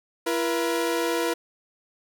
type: tone pair together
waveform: sawtooth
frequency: 337.5 / 479.7 Hz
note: E4 / A#4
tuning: +41 / +50 cents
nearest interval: tritone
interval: 609 cents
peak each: -22 dBFS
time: 0.26-1.34 s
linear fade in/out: 10 ms
effects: none